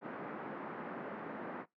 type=band-pass noise; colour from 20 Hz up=pink; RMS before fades=-44 dBFS; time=0.01-1.66 s; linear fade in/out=50 ms; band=190 to 1700 Hz; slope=24 dB/octave; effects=noise-tail reverb RT60 0.2 s tail -23 dB re dry